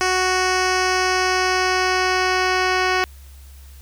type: tone with low-pass filter sweep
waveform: 10% pulse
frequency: 370 Hz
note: F#4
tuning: in tune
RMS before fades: -19 dBFS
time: 0.01-3.04 s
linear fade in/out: 0 ms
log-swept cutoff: 6600 to 4200 Hz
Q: 1.5
effects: added 68 Hz sine -39 dBFS peak until 3.81 s + white hiss -51 dBFS RMS until 3.81 s